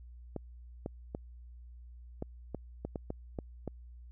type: clicks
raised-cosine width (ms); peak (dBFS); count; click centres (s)
2; -23; 10; 0.363 / 0.861 / 1.149 / 2.224 / 2.547 / 2.85 / 2.958 / 3.104 / 3.388 / 3.677
effects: added 60 Hz sine -48 dBFS peak until 4.11 s